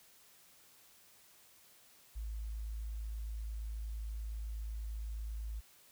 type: tone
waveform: sine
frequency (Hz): 54.2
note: A1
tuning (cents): -25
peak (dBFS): -38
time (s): 2.15-5.61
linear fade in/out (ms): 20
effects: white hiss -63 dBFS RMS until 5.91 s